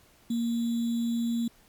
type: tone with sample-and-hold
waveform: sine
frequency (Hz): 233.1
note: A#3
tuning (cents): 0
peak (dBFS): -25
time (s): 0.3-1.48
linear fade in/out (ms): 5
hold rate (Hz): 3675
effects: pink hiss -60 dBFS RMS until 1.68 s + MP3 96 kbps